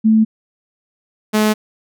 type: tone pair in turn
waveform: sine / sawtooth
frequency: 219.7 / 214.1 Hz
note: A3 / A3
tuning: -2 / -47 cents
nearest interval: unison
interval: 45 cents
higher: first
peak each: -8 dBFS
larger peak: neither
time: 0.04-0.25 / 1.33-1.54 s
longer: neither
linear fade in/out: 20 ms
effects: none